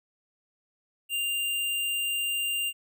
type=tone with sample-and-hold; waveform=sine; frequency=2794 Hz; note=F7; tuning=in tune; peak=-26 dBFS; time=1.09-2.73 s; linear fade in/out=50 ms; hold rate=11025 Hz; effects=none